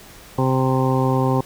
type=harmonic tone; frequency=130.81 Hz; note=C3; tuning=in tune; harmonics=1 / 2 / 3 / 4 / 6 / 7 / 8; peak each=-19 / -22 / -24 / -25 / -27 / -27 / -28 dBFS; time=0.38-1.41 s; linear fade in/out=5 ms; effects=pink hiss -43 dBFS RMS until 1.45 s